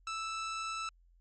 sawtooth tone, 1318.5 Hz, E6, in tune, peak -32 dBFS, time 0.07-0.89 s, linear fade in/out 2 ms, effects added 43 Hz sine -61 dBFS peak until 1.2 s + MP3 32 kbps

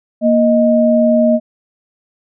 sine tone pair together, 234.6 / 623.2 Hz, A#3 / D#5, +11 / +3 cents, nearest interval octave + perfect fourth, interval 1692 cents, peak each -11 dBFS, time 0.21-1.4 s, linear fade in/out 50 ms, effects none

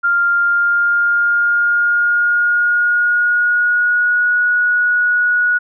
sine tone with pitch glide, 1396.9 to 1458.7 Hz, F6 to F#6, 0 to -25 cents, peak -11 dBFS, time 0.03-5.59 s, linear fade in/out 20 ms, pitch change +75 cents, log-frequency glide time 0.27-4.38 s, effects none

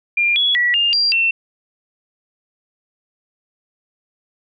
sine tone with pitch steps, 2398 / 3371 / 1940 / 2813 / 4752 / 2699 Hz, D7 / G#7 / B6 / F7 / D8 / E7, +36 / +25 / -31 / +12 / +20 / +40 cents, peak -13 dBFS, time 0.17-1.31 s, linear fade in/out 5 ms, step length 190 ms, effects none

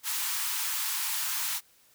white high-pass noise, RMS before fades -31 dBFS, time 0.03-1.61 s, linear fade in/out 50 ms, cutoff 830 Hz, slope 96 dB/octave, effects white hiss -62 dBFS RMS until 1.94 s

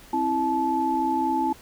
sine tone cluster, 263.8 / 327.9 / 867 Hz, C4 / E4 / A5, +14 / -9 / -26 cents, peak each -28 / -27 / -23 dBFS, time 0.13-1.53 s, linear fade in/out 5 ms, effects pink hiss -49 dBFS RMS until 1.61 s

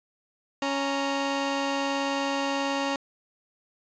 15% pulse tone pair together, 277.2 / 930.2 Hz, C#4 / A#5, 0 / -4 cents, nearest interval octave + major sixth, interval 2096 cents, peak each -20 / -26 dBFS, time 0.62-2.96 s, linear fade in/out 2 ms, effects resampled to 16000 Hz

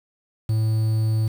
triangle tone with quantisation, 110 Hz, A2, in tune, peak -16 dBFS, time 0.49-1.28 s, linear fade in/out 5 ms, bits 7, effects none

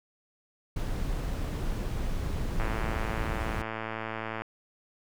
brown noise, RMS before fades -31 dBFS, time 0.76-3.62 s, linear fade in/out 5 ms
click train, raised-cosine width 0.5 ms, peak -19 dBFS, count 203, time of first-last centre 2.6-4.42 s, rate 111 Hz
effects none

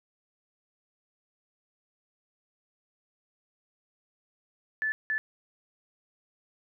sine tone bursts at uneven times, 1743 Hz, A6, 17 cents flat, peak -26 dBFS, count 2, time 4.82-4.92 / 5.1-5.18 s, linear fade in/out 0 ms, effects none

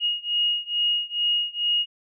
sine beating tone pair, 2871 / 2873.3 Hz, F7 / F7, +47 / +49 cents, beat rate 2.3 Hz, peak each -24 / -25 dBFS, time 0-1.86 s, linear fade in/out 50 ms, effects none

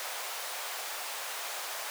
pink high-pass noise, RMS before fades -38 dBFS, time 0-1.9 s, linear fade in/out 0 ms, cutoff 600 Hz, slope 24 dB/octave, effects none

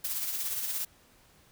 blue noise with tremolo, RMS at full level -31 dBFS, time 0.04-0.85 s, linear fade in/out 5 ms, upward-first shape triangle, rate 17 Hz, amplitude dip 50%, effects pink hiss -61 dBFS RMS until 1.51 s

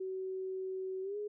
sine tone with pitch glide, 377.2 to 416.1 Hz, F#4 to G#4, +33 to +3 cents, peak -36 dBFS, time 0-1.28 s, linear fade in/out 10 ms, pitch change +170 cents, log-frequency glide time 1.02-1.17 s, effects none

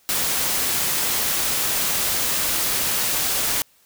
white noise, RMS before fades -22 dBFS, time 0.09-3.62 s, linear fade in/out 0 ms, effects white hiss -58 dBFS RMS until 3.85 s

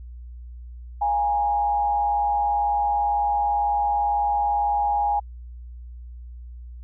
sine tone with frequency modulation, 822 Hz, G#5, 18 cents flat, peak -19 dBFS, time 1.01-5.2 s, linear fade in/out 10 ms, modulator 118 Hz, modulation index 0.45, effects added 60 Hz sine -36 dBFS peak until 6.83 s

